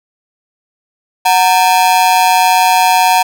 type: ring-modulated tone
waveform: 45% pulse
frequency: 830.6 Hz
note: G#5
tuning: in tune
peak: -4 dBFS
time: 1.25-3.23 s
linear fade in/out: 10 ms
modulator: 90.9 Hz
effects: none